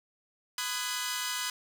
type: chord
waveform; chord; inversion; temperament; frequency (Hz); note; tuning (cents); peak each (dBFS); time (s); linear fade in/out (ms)
10% pulse; G# minor seventh; first; equal with one note detuned; 1003.9 / 1244.5 / 1480 / 1661.2; B5 / D#6 / F#6 / G#6; +28 / 0 / 0 / 0; -27 / -31 / -29 / -29; 0.58-1.5; 2
effects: none